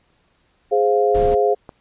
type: chord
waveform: sine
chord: F minor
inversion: first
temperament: equal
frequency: 415.3 / 523.3 / 698.5 Hz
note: Ab4 / C5 / F5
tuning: 0 / 0 / 0 cents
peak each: -16 / -20 / -19 dBFS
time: 0.71-1.55 s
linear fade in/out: 20 ms
type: noise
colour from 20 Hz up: brown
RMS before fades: -25 dBFS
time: 1.14-1.35 s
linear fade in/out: 10 ms
type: click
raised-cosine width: 1 ms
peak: -20 dBFS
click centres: 1.692 s
effects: pink hiss -62 dBFS RMS until 1.8 s + resampled to 8000 Hz